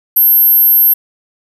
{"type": "tone", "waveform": "sine", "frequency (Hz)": 12740, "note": "G9", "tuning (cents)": 27, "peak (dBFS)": -5, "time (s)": [0.16, 0.94], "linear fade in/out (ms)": 10, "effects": []}